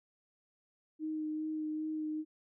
sine tone with vibrato, 310 Hz, D#4, 6 cents flat, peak -34 dBFS, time 0.99-2.25 s, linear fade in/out 50 ms, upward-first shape sine, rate 2.5 Hz, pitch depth 14 cents each way, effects none

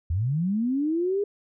sine linear sweep, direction up, 75.6 to 415.3 Hz, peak -22 dBFS, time 0.1-1.24 s, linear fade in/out 5 ms, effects none

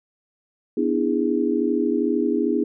sine chord, E dominant seventh, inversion second, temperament just, 247.2 / 296.7 / 329.6 / 412 Hz, B3 / D4 / E4 / G#4, +2 / +18 / 0 / -14 cents, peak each -24 dBFS, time 0.77-2.64 s, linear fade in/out 5 ms, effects none

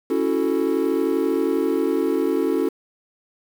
triangle chord, F# minor seventh, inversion second, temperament equal, 277.2 / 329.6 / 370 / 440 Hz, C#4 / E4 / F#4 / A4, 0 / 0 / 0 / 0 cents, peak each -22 dBFS, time 0.1-2.69 s, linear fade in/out 5 ms, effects 7-bit

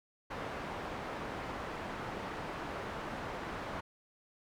white low-pass noise, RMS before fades -41 dBFS, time 0.3-3.81 s, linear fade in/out 10 ms, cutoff 1200 Hz, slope 12 dB/octave, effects none

